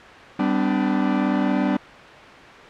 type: chord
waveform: 45% pulse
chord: G major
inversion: none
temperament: equal with one note detuned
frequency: 196 / 252.9 / 293.7 Hz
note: G3 / B3 / D4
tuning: 0 / +41 / 0 cents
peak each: -23 dBFS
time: 0.39-1.77 s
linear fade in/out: 5 ms
effects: white hiss -40 dBFS RMS until 2.69 s + low-pass 2000 Hz 12 dB/octave